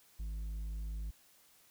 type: tone with low-pass filter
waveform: square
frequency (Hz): 52.6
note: G#1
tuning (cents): +23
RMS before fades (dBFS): -40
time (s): 0.19-1.11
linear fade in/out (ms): 10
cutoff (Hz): 120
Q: 0.51
effects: white hiss -65 dBFS RMS until 1.7 s